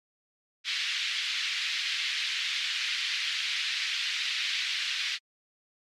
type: band-pass noise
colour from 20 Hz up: white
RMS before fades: -31 dBFS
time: 0.64-5.19 s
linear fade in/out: 50 ms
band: 1900 to 4100 Hz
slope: 24 dB/octave
effects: MP3 64 kbps